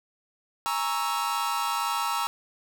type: chord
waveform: 45% pulse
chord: A# half-diminished seventh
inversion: third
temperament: equal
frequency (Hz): 830.6 / 932.3 / 1108.7 / 1318.5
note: G#5 / A#5 / C#6 / E6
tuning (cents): 0 / 0 / 0 / 0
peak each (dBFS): -34 / -30 / -33 / -30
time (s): 0.66-2.27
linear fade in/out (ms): 0
effects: none